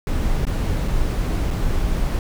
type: noise with dropouts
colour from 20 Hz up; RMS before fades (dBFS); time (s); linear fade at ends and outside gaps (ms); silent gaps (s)
brown; -20; 0.07-2.19; 1; 0.452-0.468 / 0.879-0.882 / 1.505-1.509
effects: none

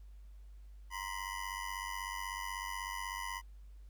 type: ring-modulated tone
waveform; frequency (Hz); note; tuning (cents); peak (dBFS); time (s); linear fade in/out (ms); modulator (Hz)
25% pulse; 992; B5; +7; -32; 0.9-3.42; 50; 48.1
effects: added 50 Hz sine -50 dBFS peak until 3.89 s + pink hiss -75 dBFS RMS until 3.89 s

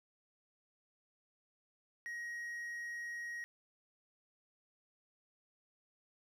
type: tone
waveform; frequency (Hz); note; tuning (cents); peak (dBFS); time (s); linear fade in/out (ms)
triangle; 1889; A#6; +22; -39; 2.06-3.44; 0
effects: none

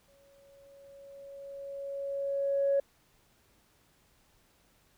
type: tone with exponential growth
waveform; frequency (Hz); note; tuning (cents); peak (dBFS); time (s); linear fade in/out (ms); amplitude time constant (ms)
sine; 556; C#5; +5; -22; 0.08-2.8; 5; 590
effects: tanh soft clip ceiling -19 dBFS + pink hiss -67 dBFS RMS until 4.97 s

